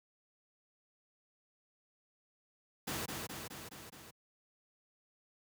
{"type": "noise with echo", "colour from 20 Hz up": "pink", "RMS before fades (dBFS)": -38, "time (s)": [2.87, 3.06], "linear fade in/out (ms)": 10, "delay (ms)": 210, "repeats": 5, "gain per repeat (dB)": -3, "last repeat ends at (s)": 4.11, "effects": ["high-pass 100 Hz 12 dB/octave"]}